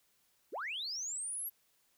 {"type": "linear sweep", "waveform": "sine", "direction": "up", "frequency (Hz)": [243.7, 11840], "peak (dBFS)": -36, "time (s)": [0.52, 1.5], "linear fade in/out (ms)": 20, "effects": ["tanh soft clip ceiling -32 dBFS", "white hiss -73 dBFS RMS until 1.97 s"]}